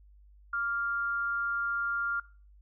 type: tone pair together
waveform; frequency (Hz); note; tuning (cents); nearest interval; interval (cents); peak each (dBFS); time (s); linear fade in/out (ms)
sine; 1160.5 / 1396.9; D6 / F6; -21 / 0; minor third; 321; -39 / -29; 0.53-2.2; 5
effects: noise-tail reverb RT60 0.4 s tail -21 dB re dry + added 50 Hz sine -54 dBFS peak until 2.61 s